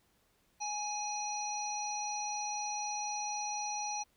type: harmonic tone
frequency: 834 Hz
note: G#5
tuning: 7 cents sharp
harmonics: 1 / 3 / 5 / 7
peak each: -37 / -46 / -46 / -39 dBFS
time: 0.6-4.04 s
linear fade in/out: 20 ms
effects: pink hiss -72 dBFS RMS until 4.16 s